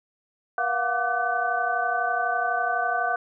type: tone cluster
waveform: sine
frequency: 479.2 / 696 / 728 / 1170 / 1511 Hz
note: A#4 / F5 / F#5 / D6 / F#6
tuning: +48 / -6 / -28 / -7 / +36 cents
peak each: -36 / -28 / -27 / -30 / -27 dBFS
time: 0.58-3.16 s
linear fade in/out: 2 ms
effects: none